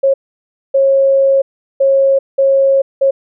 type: tone bursts at uneven times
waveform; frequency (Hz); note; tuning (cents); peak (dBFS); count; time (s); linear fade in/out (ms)
sine; 544; C#5; -33; -7; 5; 0.03-0.14 / 0.74-1.42 / 1.8-2.19 / 2.38-2.82 / 3.01-3.11; 10
effects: none